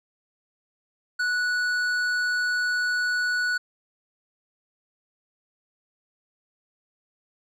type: tone with hard clipping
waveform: triangle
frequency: 1474 Hz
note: F#6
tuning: 7 cents flat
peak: -24 dBFS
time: 1.19-3.58 s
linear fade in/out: 10 ms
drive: 12 dB
effects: none